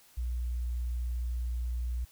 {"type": "tone", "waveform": "sine", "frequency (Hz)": 60.3, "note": "B1", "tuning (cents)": -41, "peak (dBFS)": -30, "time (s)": [0.17, 2.05], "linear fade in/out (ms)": 10, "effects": ["white hiss -60 dBFS RMS until 2.11 s"]}